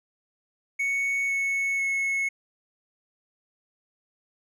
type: tone with pitch steps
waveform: triangle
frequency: 2220 / 2205 / 2189 Hz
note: C#7 / C#7 / C#7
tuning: +2 / -10 / -22 cents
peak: -22 dBFS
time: 0.79-2.29 s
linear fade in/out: 10 ms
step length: 500 ms
effects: none